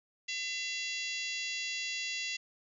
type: harmonic tone with a mistuned harmonic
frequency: 675 Hz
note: E5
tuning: 41 cents sharp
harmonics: 3 / 4 / 5 / 6 / 7 / 8 / 9 / 10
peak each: -41 / -38 / -43 / -45 / -43 / -50 / -47 / -46 dBFS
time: 0.28-2.37 s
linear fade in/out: 10 ms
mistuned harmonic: 4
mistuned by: +18 cents
effects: none